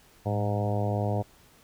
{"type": "harmonic tone with a mistuned harmonic", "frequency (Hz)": 102.8, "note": "G#2", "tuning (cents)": -17, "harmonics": [1, 2, 3, 4, 5, 6, 7, 8, 9], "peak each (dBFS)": [-27, -34, -38, -37, -35, -35, -35, -42, -43], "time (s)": [0.25, 1.23], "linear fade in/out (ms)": 20, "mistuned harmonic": 1, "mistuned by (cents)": 64, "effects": ["pink hiss -58 dBFS RMS until 1.63 s"]}